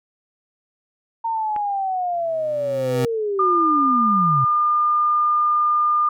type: linear sweep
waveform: sine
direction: down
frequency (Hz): 920 to 123.47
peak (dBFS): -20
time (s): 1.24-4.45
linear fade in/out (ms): 10
type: click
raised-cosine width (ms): 0.5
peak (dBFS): -19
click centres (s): 1.563
type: tone with exponential growth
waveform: 25% pulse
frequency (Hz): 128.8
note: C3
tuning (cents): -27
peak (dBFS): -15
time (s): 2.13-3.05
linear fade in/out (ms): 0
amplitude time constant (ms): 200
type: tone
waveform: sine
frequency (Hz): 1207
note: D6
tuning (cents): +47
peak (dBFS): -15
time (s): 3.39-6.09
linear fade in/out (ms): 5
effects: none